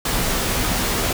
pink noise with comb filter, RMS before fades -21 dBFS, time 0.05-1.13 s, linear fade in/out 5 ms, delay 14 ms, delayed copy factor -0.5, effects none

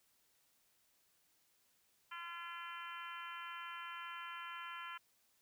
harmonic tone, 341.9 Hz, F4, 37 cents flat, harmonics 3 / 4 / 5 / 6 / 7 / 8 / 9, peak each -50 / -49 / -53 / -57 / -55 / -57 / -55 dBFS, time 2.11-4.98 s, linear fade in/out 10 ms, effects white hiss -75 dBFS RMS until 5.41 s

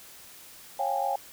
sine tone cluster, 549 / 711 / 799 / 846 Hz, C#5 / F5 / G5 / G#5, -17 / +31 / +33 / +32 cents, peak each -33 / -32 / -28 / -34 dBFS, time 0.79-1.16 s, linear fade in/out 5 ms, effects white hiss -49 dBFS RMS until 1.32 s

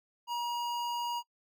square tone with notch filter, 954 Hz, A#5, 40 cents sharp, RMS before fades -34 dBFS, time 0.27-1.23 s, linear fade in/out 50 ms, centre 9900 Hz, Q 0.97, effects noise-tail reverb RT60 0.1 s tail -22 dB re dry

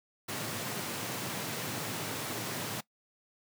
pink high-pass noise, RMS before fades -37 dBFS, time 0.28-2.81 s, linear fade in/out 10 ms, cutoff 100 Hz, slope 96 dB/octave, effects noise-tail reverb RT60 0.1 s tail -20 dB re dry

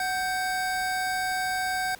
square tone pair together, 744 / 1565.6 Hz, F#5 / G6, +9 / -3 cents, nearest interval octave + minor second, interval 1288 cents, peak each -29 / -30 dBFS, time 0-1.95 s, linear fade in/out 2 ms, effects pink hiss -49 dBFS RMS until 1.99 s

